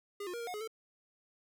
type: tone with pitch steps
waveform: square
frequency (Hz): 406.7 / 358 / 471.6 / 466.9 / 724 / 421 / 444.1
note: G#4 / F4 / A#4 / A#4 / F#5 / G#4 / A4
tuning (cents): -36 / +43 / +20 / +3 / -38 / +24 / +16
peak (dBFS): -39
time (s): 0.2-0.676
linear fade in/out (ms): 5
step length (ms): 68
effects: none